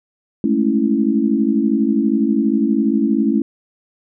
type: chord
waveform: sine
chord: A major seventh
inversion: third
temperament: equal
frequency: 207.7 / 220 / 277.2 / 329.6 Hz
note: G#3 / A3 / C#4 / E4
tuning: 0 / 0 / 0 / 0 cents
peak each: -22 / -17 / -18 / -20 dBFS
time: 0.44-3.42 s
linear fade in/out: 2 ms
effects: none